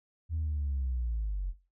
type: linear sweep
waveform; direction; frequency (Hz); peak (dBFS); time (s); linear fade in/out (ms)
sine; down; 82.41 to 43.65; -28; 0.29-1.54; 50
effects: noise-tail reverb RT60 0.3 s tail -18 dB re dry + tanh soft clip ceiling -26 dBFS